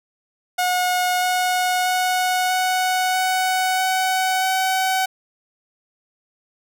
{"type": "tone with pitch steps", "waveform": "sawtooth", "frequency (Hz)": [725, 730, 735.1, 740.2, 745.4, 750.6, 755.8], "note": ["F#5", "F#5", "F#5", "F#5", "F#5", "F#5", "F#5"], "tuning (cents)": [-35, -24, -11, 0, 13, 25, 37], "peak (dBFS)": -14, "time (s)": [0.58, 5.06], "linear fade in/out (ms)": 10, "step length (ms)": 640, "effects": []}